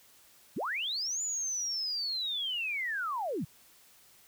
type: linear two-way sweep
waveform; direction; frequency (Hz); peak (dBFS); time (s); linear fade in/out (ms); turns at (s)
sine; up then down; 110 to 7040 to 110; -31; 0.56-3.45; 10; 1.22
effects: white hiss -60 dBFS RMS until 4.27 s